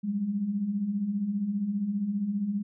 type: beating tone pair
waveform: sine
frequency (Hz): 190 / 205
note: F#3 / G#3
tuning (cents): +46 / -22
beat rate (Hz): 15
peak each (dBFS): -35 / -27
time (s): 0.03-2.63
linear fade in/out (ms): 20
effects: none